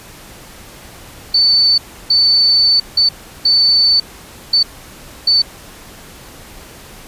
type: tone bursts at uneven times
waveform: sine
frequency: 4513 Hz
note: C#8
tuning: 30 cents sharp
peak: -8 dBFS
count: 6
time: 1.34-1.78 / 2.1-2.8 / 2.97-3.09 / 3.45-4 / 4.53-4.63 / 5.27-5.42 s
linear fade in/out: 5 ms
effects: pink hiss -37 dBFS RMS until 7.07 s + resampled to 32000 Hz